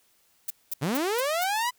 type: noise bursts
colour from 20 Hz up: violet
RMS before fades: -30 dBFS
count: 5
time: 0.48-1.44 s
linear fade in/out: 5 ms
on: 24 ms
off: 210 ms
type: linear sweep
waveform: sawtooth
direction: up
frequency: 122.3 to 1008 Hz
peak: -21 dBFS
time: 0.81-1.71 s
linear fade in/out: 20 ms
effects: white hiss -65 dBFS RMS until 1.78 s